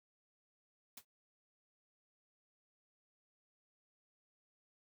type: noise with exponential decay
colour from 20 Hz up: white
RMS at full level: -45 dBFS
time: 0.97-1.05 s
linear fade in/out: 5 ms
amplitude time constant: 16 ms
effects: noise-tail reverb RT60 0.1 s tail -23 dB re dry + high-pass 100 Hz 12 dB/octave